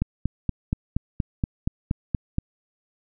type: click train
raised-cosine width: 5 ms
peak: -10 dBFS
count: 11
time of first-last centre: 0.02-2.384 s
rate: 4.23 Hz
effects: none